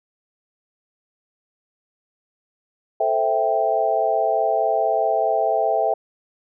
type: chord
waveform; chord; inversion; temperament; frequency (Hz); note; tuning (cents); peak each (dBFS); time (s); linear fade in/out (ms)
sine; A minor seventh; none; equal; 440 / 523.3 / 659.3 / 784; A4 / C5 / E5 / G5; 0 / 0 / 0 / 0; -25 / -26 / -20 / -22; 3-5.94; 5
effects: none